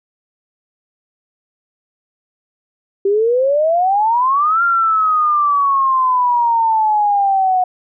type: exponential two-way sweep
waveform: sine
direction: up then down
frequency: 387.1 to 1396.9 to 729 Hz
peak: -11 dBFS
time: 3.05-7.64 s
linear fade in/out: 5 ms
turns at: 4.63 s
effects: none